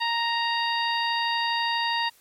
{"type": "harmonic tone", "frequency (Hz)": 932.3, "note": "A#5", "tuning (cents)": 0, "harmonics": [1, 2, 3, 4, 5], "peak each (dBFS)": [-26, -29, -31, -32, -33], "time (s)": [0, 2.1], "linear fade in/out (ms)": 20, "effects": ["white hiss -58 dBFS RMS until 2.2 s", "MP3 64 kbps"]}